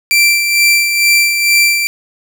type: tone with tremolo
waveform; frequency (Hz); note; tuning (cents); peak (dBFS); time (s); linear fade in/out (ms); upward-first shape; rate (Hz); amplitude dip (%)
sawtooth; 2349; D7; 0; -3; 0.11-1.87; 0; sine; 2.2; 50
effects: none